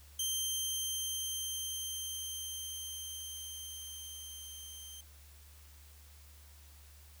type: tone with level ramp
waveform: 15% pulse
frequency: 3141 Hz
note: G7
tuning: 3 cents sharp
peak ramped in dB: -25 to -40 dBFS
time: 0.19-5.01 s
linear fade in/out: 5 ms
effects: added 73 Hz sine -55 dBFS peak until 7.2 s + white hiss -61 dBFS RMS until 7.2 s